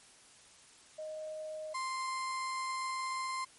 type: tone pair in turn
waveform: sine / 35% pulse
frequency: 622.3 / 1046.6 Hz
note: D#5 / C6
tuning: 0 / 0 cents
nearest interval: major sixth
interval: 900 cents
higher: second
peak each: -39 / -33 dBFS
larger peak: second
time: 0.98-1.74 / 1.74-3.45 s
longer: second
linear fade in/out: 10 ms
effects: white hiss -59 dBFS RMS until 3.58 s + MP3 48 kbps